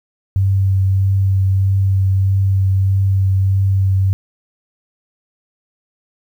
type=tone with vibrato; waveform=sine; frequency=96.5 Hz; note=G2; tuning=27 cents flat; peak=-11 dBFS; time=0.36-4.13 s; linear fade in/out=0 ms; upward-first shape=triangle; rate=1.6 Hz; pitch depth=16 cents each way; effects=8-bit